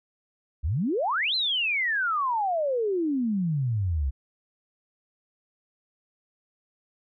sine exponential two-way sweep, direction up then down, 63.7 to 4186 to 63.7 Hz, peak -23 dBFS, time 0.63-4.11 s, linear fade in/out 20 ms, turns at 1.35 s, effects none

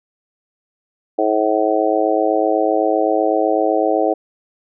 harmonic tone, 107.9 Hz, A2, 33 cents flat, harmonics 3 / 4 / 5 / 6 / 7, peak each -20 / -20 / -20 / -20 / -20 dBFS, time 1.18-4.14 s, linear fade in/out 10 ms, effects none

